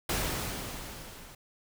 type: noise with level ramp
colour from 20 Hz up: pink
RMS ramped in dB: -29 to -50 dBFS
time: 0.09-1.35 s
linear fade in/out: 5 ms
effects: none